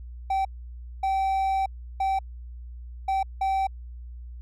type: tone bursts at uneven times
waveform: triangle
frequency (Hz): 773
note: G5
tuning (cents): -24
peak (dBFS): -20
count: 5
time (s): 0.3-0.45 / 1.03-1.66 / 2-2.19 / 3.08-3.23 / 3.41-3.67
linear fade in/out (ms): 5
effects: added 60 Hz sine -37 dBFS peak until 4.41 s